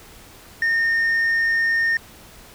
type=tone; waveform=sine; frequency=1829 Hz; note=A#6; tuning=33 cents flat; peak=-14 dBFS; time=0.62-1.97 s; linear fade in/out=2 ms; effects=tanh soft clip ceiling -16 dBFS + pink hiss -45 dBFS RMS until 2.54 s